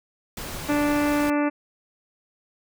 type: noise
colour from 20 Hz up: pink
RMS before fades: -34 dBFS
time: 0.37-1.3 s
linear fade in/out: 2 ms
type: harmonic tone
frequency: 292.9 Hz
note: D4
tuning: 5 cents flat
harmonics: 1 / 2 / 3 / 4 / 5 / 6 / 7 / 8 / 9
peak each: -21 / -27 / -31 / -33 / -35 / -37 / -38 / -39 / -40 dBFS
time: 0.68-1.5 s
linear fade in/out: 20 ms
effects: none